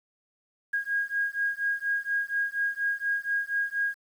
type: beating tone pair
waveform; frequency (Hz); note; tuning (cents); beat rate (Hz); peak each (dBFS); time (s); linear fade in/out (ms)
sine; 1632 / 1636.2; G#6 / G#6; -31 / -26; 4.2; -29; 0.73-3.95; 10
effects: 9-bit